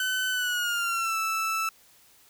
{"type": "tone with pitch glide", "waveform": "30% pulse", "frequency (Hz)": [1515, 1318.9], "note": ["F#6", "E6"], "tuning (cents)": [40, 1], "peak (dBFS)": -23, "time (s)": [0, 1.69], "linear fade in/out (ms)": 2, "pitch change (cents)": -239, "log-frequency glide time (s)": [0.3, 1.17], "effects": ["white hiss -58 dBFS RMS until 2.29 s"]}